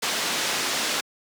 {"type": "low-pass noise", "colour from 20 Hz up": "white", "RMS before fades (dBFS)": -26, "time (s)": [0.02, 1.01], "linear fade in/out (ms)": 10, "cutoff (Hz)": 5500, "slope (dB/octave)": 12, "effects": ["high-pass 200 Hz 12 dB/octave"]}